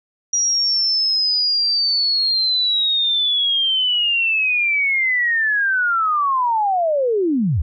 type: linear sweep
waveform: sine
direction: down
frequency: 5760 to 61.74 Hz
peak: -15 dBFS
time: 0.33-7.62 s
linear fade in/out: 5 ms
effects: none